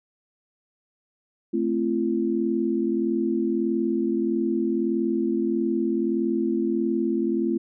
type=chord; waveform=sine; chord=F major; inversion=first; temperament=equal with one note detuned; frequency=220 / 261.6 / 340.7 Hz; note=A3 / C4 / F4; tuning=0 / 0 / -43 cents; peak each=-26 / -27 / -24 dBFS; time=1.53-7.58 s; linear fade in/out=10 ms; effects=none